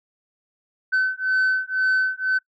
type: beating tone pair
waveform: sine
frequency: 1521 / 1523 Hz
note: F#6 / F#6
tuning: +47 / +50 cents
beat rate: 2 Hz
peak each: -20 dBFS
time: 0.92-2.39 s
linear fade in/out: 20 ms
effects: noise-tail reverb RT60 0.1 s tail -23 dB re dry + tanh soft clip ceiling -15 dBFS